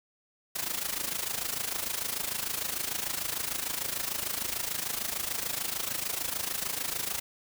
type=noise with amplitude modulation; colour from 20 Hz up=white; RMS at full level=-30 dBFS; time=0.55-7.2 s; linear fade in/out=10 ms; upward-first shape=sine; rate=26.7 Hz; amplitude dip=75%; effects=none